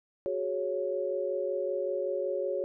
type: chord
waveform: sine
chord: F# suspended second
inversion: none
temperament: equal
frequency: 370 / 415.3 / 554.4 Hz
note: F#4 / G#4 / C#5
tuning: 0 / 0 / 0 cents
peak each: -34 / -35 / -31 dBFS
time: 0.26-2.64 s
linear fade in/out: 0 ms
effects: none